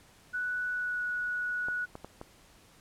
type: tone with pitch glide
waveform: sine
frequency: 1480 to 1466.4 Hz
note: F#6 to F#6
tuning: 0 to -16 cents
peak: -30 dBFS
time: 0.33-1.86 s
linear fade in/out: 20 ms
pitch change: -16 cents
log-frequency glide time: 0.68-1.03 s
type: clicks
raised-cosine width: 1 ms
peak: -27 dBFS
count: 4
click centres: 1.685 / 1.954 / 2.046 / 2.214 s
effects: pink hiss -59 dBFS RMS until 2.8 s + low-pass 12000 Hz 12 dB/octave